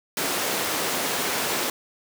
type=high-pass noise; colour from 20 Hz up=pink; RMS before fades=-26 dBFS; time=0.17-1.7 s; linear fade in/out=2 ms; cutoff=310 Hz; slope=12 dB/octave; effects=none